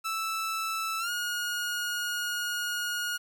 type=tone with pitch glide; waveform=sawtooth; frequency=1318.5 to 1437.8 Hz; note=E6 to F6; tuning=0 to +50 cents; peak=-26 dBFS; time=0.04-3.18 s; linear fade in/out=20 ms; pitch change=+150 cents; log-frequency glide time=0.99-1.1 s; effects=10-bit